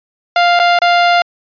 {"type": "tone with dropouts", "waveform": "sawtooth", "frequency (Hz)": 698.5, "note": "F5", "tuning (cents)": 0, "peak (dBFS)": -4, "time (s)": [0.36, 1.22], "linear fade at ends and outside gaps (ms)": 2, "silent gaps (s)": [[0.592, 0.598], [0.789, 0.818]], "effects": ["resampled to 11025 Hz"]}